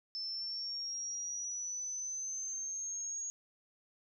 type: linear sweep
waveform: sine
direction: up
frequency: 5274 to 6645 Hz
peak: -37 dBFS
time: 0.15-3.3 s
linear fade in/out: 0 ms
effects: none